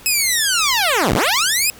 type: linear two-way sweep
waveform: 10% pulse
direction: down then up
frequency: 2590 to 34.65 to 2590 Hz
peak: -6 dBFS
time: 0.06-1.7 s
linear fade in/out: 0 ms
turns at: 1.14 s
effects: pink hiss -42 dBFS RMS until 1.79 s